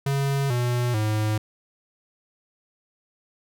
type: tone with pitch steps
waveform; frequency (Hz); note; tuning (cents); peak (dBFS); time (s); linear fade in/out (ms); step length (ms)
square; 138.59 / 122.05 / 107.49; C#3 / B2 / A2; 0 / -20 / -40; -22; 0.06-1.38; 5; 440
effects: none